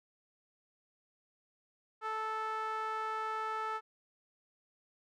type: tone with band-pass filter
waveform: sawtooth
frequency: 438.2 Hz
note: A4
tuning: 7 cents flat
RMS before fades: -37 dBFS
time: 2.01-3.81 s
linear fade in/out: 50 ms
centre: 1200 Hz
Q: 3.4
effects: none